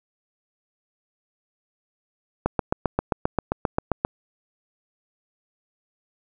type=click train; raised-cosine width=1 ms; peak=-6 dBFS; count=13; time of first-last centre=2.46-4.049 s; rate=7.55 Hz; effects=none